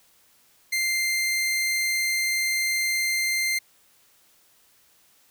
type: tone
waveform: sawtooth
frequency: 2093 Hz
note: C7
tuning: in tune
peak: -19 dBFS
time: 0.72-3.59 s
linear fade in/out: 10 ms
effects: white hiss -60 dBFS RMS until 5.3 s